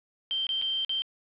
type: tone with dropouts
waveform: sine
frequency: 3136 Hz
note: G7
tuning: in tune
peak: -26 dBFS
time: 0.31-1.02 s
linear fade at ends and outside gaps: 0 ms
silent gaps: 0.468-0.491 / 0.615-0.622 / 0.848-0.894 s
effects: resampled to 8000 Hz + 9-bit